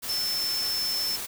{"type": "tone in noise", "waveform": "sine", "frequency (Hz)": 5300, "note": "E8", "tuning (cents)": 9, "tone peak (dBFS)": -26, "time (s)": [0.08, 1.17], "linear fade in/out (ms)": 20, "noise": "white", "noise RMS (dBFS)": -34, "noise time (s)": [0.02, 1.27], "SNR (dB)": 5, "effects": []}